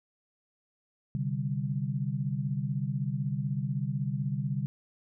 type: chord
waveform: sine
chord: C suspended second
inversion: none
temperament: equal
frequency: 130.81 / 146.83 / 196 Hz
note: C3 / D3 / G3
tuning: 0 / 0 / 0 cents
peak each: -32 / -32 / -35 dBFS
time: 1.15-4.66 s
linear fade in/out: 0 ms
effects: none